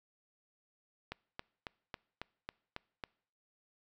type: click train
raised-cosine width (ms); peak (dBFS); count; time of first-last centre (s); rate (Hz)
0.3; -24; 8; 1.12-3.038; 3.65
effects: noise-tail reverb RT60 0.6 s tail -25 dB re dry